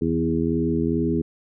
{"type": "harmonic tone with a mistuned harmonic", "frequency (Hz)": 82.41, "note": "E2", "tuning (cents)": 0, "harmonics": [1, 2, 3, 4, 5], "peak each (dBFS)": [-30, -26, -24, -25, -27], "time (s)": [0.01, 1.22], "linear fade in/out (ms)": 10, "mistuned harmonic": 2, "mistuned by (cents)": -25, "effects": []}